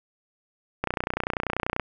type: click train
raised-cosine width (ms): 0.5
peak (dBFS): -10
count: 30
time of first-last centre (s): 0.84-1.797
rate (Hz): 30.3
effects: none